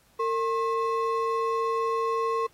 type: ring-modulated tone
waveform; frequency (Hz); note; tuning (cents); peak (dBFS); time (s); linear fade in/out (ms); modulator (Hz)
triangle; 765; G5; -42; -19; 0.19-2.47; 10; 309
effects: pink hiss -62 dBFS RMS until 2.53 s + AAC 48 kbps